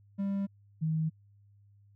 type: tone pair in turn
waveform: triangle / sine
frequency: 197.7 / 158.54 Hz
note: G3 / D#3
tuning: +15 / +33 cents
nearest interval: major third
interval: 382 cents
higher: first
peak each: -27 dBFS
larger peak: neither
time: 0.18-0.47 / 0.81-1.1 s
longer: neither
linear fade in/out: 20 ms
effects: added 101 Hz sine -58 dBFS peak until 1.95 s